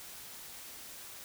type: silence
effects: white hiss -48 dBFS RMS until 1.24 s